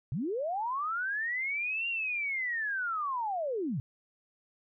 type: linear two-way sweep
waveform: sine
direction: up then down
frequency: 109 to 2794 to 109 Hz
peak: -30 dBFS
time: 0.12-3.8 s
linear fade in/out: 0 ms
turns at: 1.88 s
effects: none